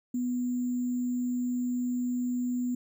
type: tone with sample-and-hold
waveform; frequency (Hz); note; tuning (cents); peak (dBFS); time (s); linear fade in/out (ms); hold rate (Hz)
sine; 246.9; B3; 0; -27; 0.14-2.75; 5; 7350
effects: none